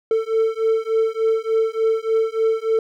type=beating tone pair; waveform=triangle; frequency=444.3 / 447.7 Hz; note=A4 / A4; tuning=+17 / +30 cents; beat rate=3.4 Hz; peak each=-18 dBFS; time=0.11-2.79 s; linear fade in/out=2 ms; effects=none